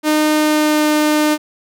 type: tone with pitch glide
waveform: sawtooth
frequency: 305.8 to 302.8 Hz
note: D#4 to D#4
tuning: -30 to -47 cents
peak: -8 dBFS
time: 0.03-1.38 s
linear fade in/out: 50 ms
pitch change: -17 cents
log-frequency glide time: 0.32-0.9 s
effects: none